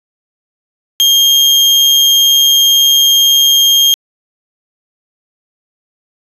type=tone with amplitude modulation; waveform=35% pulse; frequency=3220 Hz; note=G7; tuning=46 cents sharp; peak=-3 dBFS; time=1-3.94 s; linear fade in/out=0 ms; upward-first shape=sine; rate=142 Hz; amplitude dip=25%; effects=resampled to 32000 Hz